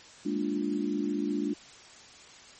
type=chord; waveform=sine; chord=Bb dominant seventh; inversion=third; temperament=equal; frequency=207.7 / 233.1 / 293.7 / 349.2 Hz; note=Ab3 / Bb3 / D4 / F4; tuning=0 / 0 / 0 / 0 cents; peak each=-33 / -36 / -30 / -35 dBFS; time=0.25-1.54 s; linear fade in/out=10 ms; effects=white hiss -51 dBFS RMS until 2.59 s + MP3 32 kbps